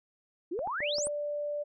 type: exponential sweep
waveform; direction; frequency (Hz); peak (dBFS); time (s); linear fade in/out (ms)
sine; up; 311.1 to 9600; -31; 0.51-1.08; 10
type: clicks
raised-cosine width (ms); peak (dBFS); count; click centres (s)
1; -29; 5; 0.591 / 0.674 / 0.805 / 0.984 / 1.07
type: tone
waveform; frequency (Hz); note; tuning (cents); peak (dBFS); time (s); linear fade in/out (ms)
sine; 587.3; D5; 0; -31; 0.81-1.64; 20
effects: none